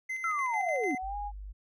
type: tone with tremolo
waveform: triangle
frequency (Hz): 2060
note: C7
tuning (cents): -28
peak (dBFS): -30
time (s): 0.09-0.98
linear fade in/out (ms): 10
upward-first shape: square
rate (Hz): 6.7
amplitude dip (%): 40
type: linear sweep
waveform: sine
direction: down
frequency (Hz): 1374 to 246.9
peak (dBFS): -29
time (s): 0.24-0.95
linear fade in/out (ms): 2
type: tone with pitch glide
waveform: sine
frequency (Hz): 740 to 821.1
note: F#5 to G#5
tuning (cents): 0 to -20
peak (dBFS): -34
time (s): 0.52-1.32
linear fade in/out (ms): 50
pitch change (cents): +180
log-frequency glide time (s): 0.99-1.16
type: tone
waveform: sine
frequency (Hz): 49.63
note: G1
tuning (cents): +22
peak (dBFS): -39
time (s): 1.02-1.53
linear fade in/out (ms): 20
effects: none